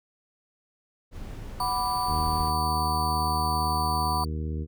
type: noise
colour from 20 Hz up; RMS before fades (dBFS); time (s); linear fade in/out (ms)
brown; -37; 1.11-2.53; 50
type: chord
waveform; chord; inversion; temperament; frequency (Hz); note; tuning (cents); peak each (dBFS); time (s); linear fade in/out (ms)
sine; B minor; second; equal; 740 / 987.8 / 1174.7; F#5 / B5 / D6; 0 / 0 / 0; -31 / -27 / -32; 1.6-4.24; 2
type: tone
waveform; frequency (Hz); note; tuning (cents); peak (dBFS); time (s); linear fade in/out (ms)
sawtooth; 4552; C#8; +45; -31; 1.6-4.25; 2
type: harmonic tone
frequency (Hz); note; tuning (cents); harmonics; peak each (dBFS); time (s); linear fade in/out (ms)
77.7; D#2; -2; 1 / 2 / 3 / 4 / 5 / 6; -29 / -35 / -39 / -41 / -43 / -45; 2.06-4.67; 50
effects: none